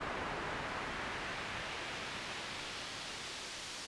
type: noise with band-pass filter sweep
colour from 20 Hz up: brown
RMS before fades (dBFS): -42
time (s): 0-3.87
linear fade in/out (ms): 20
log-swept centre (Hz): 1400 to 5400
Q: 0.88
effects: resampled to 24000 Hz